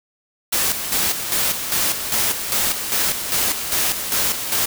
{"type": "noise with tremolo", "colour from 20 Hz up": "white", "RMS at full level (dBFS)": -19, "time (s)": [0.52, 4.66], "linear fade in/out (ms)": 10, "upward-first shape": "square", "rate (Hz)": 2.5, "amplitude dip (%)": 55, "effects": []}